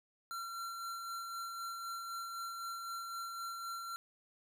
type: tone with tremolo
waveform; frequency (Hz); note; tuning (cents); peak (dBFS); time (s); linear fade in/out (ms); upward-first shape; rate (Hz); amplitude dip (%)
square; 1365; F6; -40; -40; 0.31-3.96; 0; sine; 3.9; 30
effects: none